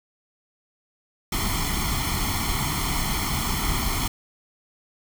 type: noise with comb filter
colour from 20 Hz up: pink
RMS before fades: -25 dBFS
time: 1.32-4.08 s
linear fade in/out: 5 ms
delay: 0.93 ms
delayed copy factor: +0.85
effects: none